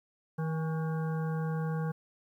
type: harmonic tone with a mistuned harmonic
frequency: 159.2 Hz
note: D#3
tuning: 40 cents sharp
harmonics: 1 / 3 / 5 / 7 / 9 / 10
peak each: -30 / -40 / -44 / -47 / -49 / -50 dBFS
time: 0.38-1.92 s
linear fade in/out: 10 ms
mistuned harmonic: 5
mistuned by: +51 cents
effects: 11-bit